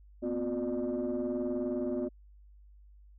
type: tone cluster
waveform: sine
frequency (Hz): 237.8 / 257.1 / 359.8 / 597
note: A#3 / C4 / F#4 / D5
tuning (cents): +35 / -30 / -48 / +28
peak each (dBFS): -37 / -33 / -33 / -36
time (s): 0.22-2.09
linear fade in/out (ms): 20
effects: tanh soft clip ceiling -25 dBFS + added 50 Hz sine -53 dBFS peak until 3.18 s